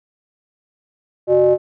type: ring-modulated tone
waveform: triangle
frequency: 116.54 Hz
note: A#2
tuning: in tune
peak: -5 dBFS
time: 1.27-1.58 s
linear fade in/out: 50 ms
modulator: 488 Hz
effects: none